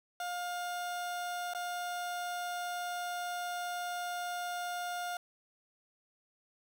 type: tone with dropouts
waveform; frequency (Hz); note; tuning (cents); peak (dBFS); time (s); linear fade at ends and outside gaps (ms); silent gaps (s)
30% pulse; 709; F5; +26; -33; 0.2-5.17; 2; 1.536-1.548
effects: none